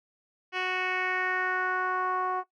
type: tone with low-pass filter sweep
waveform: 10% pulse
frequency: 369 Hz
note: F#4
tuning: 5 cents flat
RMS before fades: -29 dBFS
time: 0.52-2.44 s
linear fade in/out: 50 ms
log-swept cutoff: 3100 to 940 Hz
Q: 2.8
effects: noise-tail reverb RT60 0.1 s tail -17 dB re dry